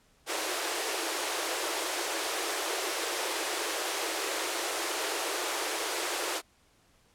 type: high-pass noise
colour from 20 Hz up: pink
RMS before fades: -32 dBFS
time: 0.26-6.42 s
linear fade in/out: 50 ms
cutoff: 320 Hz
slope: 96 dB/octave
effects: pink hiss -65 dBFS RMS until 7.14 s + low-pass 11000 Hz 12 dB/octave